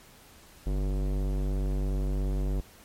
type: tone with low-pass filter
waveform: square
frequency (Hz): 48.52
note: G1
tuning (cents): -17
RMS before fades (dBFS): -28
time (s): 0.66-2.61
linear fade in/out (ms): 10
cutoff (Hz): 480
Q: 0.93
effects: pink hiss -54 dBFS RMS until 2.84 s + MP3 64 kbps